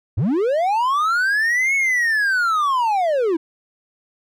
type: linear two-way sweep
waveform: triangle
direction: up then down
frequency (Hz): 80.4 to 2217 to 307.6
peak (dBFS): -14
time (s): 0.17-3.37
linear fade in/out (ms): 10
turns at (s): 1.75
effects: none